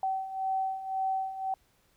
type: beating tone pair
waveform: sine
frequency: 764 / 765.9 Hz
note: G5 / G5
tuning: -45 / -40 cents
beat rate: 1.9 Hz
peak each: -35 / -30 dBFS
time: 0.03-1.54 s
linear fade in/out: 2 ms
effects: pink hiss -68 dBFS RMS until 1.96 s